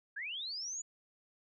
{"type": "linear sweep", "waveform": "sine", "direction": "up", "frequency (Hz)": [1547, 7000], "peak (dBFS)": -38, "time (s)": [0.16, 0.82], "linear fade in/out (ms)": 10, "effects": []}